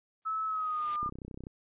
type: noise with exponential growth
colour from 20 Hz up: white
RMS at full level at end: -42 dBFS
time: 0.22-0.96 s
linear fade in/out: 0 ms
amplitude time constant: 160 ms
type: tone with pitch glide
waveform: sine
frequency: 1300 to 1206 Hz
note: E6 to D6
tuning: -24 to +46 cents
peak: -30 dBFS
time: 0.25-1.1 s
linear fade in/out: 20 ms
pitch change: -130 cents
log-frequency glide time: 0.46-0.91 s
type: click train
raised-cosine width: 3 ms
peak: -30 dBFS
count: 15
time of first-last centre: 1.03-1.469 s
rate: 31.9 Hz
effects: resampled to 8000 Hz